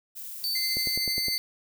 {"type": "noise", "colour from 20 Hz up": "violet", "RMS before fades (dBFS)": -39, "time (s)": [0.15, 0.98], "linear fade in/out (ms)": 20}
{"type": "tone", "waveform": "45% pulse", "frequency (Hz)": 4550, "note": "C#8", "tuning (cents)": 44, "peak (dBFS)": -26, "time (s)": [0.44, 1.38], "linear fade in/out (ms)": 0}
{"type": "tone with tremolo", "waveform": "sawtooth", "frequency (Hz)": 2072, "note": "C7", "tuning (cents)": -17, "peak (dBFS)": -26, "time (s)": [0.55, 1.38], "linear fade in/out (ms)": 5, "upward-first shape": "sine", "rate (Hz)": 13, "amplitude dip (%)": 50}
{"type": "click train", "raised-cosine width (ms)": 2, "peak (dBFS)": -23, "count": 6, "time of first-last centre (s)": [0.77, 1.283], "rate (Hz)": 9.74}
{"effects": []}